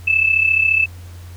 sine tone with amplitude modulation, 2626 Hz, E7, 7 cents flat, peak -9 dBFS, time 0.07-0.86 s, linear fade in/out 10 ms, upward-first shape sine, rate 34.4 Hz, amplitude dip 70%, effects added 88 Hz sine -33 dBFS peak until 1.36 s + pink hiss -46 dBFS RMS until 1.36 s

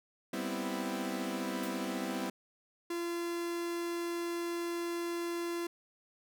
sawtooth chord, C major seventh, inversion second, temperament equal, 196 / 246.9 / 261.6 / 329.6 Hz, G3 / B3 / C4 / E4, 0 / 0 / 0 / 0 cents, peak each -36 dBFS, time 0.33-2.3 s, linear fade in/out 5 ms
white noise with exponential decay, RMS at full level -43 dBFS, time 1.63-1.81 s, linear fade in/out 5 ms, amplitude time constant 39 ms
45% pulse tone, 342.7 Hz, F4, 33 cents flat, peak -34 dBFS, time 2.9-5.67 s, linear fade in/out 5 ms
effects none

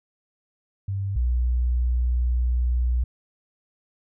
sine tone pair in turn, 98 / 61.04 Hz, G2 / B1, 0 / -20 cents, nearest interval minor sixth, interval 820 cents, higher first, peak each -24 / -19 dBFS, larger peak second, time 0.88-1.16 / 1.16-3.04 s, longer second, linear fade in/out 5 ms, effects none

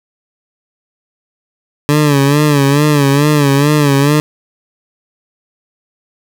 20% pulse tone with vibrato, 144.4 Hz, D3, 29 cents flat, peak -3 dBFS, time 1.89-4.2 s, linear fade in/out 0 ms, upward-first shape sine, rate 2.3 Hz, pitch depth 81 cents each way, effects none

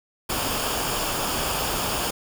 pink noise with comb filter, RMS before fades -26 dBFS, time 0.29-2.11 s, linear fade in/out 10 ms, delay 0.5 ms, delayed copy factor -0.55, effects none

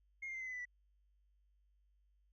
sine tone with pitch steps, 2141 / 2110 / 2080 / 2050 / 2021 / 1991.9 / 1963.3 Hz, C7 / C7 / C7 / C7 / B6 / B6 / B6, +39 / +14 / -11 / -36 / +39 / +14 / -11 cents, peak -40 dBFS, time 0.22-0.654 s, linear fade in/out 10 ms, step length 62 ms, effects tanh soft clip ceiling -39 dBFS + added 50 Hz sine -70 dBFS peak until 2.32 s

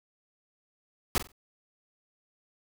pink noise with echo, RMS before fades -26 dBFS, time 1.15-1.18 s, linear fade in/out 0 ms, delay 46 ms, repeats 3, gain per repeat -12 dB, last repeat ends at 1.318 s, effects none

